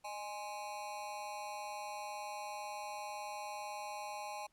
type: tone with amplitude modulation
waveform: square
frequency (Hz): 830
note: G#5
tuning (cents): -1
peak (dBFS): -38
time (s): 0.04-4.47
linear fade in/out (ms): 10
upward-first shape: sine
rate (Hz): 218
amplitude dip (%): 100
effects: pink hiss -75 dBFS RMS until 4.52 s + low-pass 12000 Hz 12 dB/octave